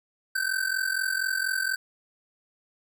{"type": "ring-modulated tone", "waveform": "square", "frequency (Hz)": 1543, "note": "G6", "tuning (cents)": -28, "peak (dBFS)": -23, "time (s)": [0.35, 1.76], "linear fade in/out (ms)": 5, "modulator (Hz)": 22.1, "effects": []}